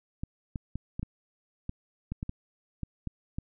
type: clicks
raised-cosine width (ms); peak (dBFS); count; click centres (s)
5; -21; 12; 0.235 / 0.558 / 0.756 / 0.995 / 1.03 / 1.694 / 2.12 / 2.229 / 2.294 / 2.833 / 3.073 / 3.385
effects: none